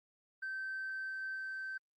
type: tone with tanh clipping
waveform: triangle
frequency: 1549 Hz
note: G6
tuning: 21 cents flat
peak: -38 dBFS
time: 0.42-1.78 s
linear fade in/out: 10 ms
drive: 5 dB
effects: Opus 48 kbps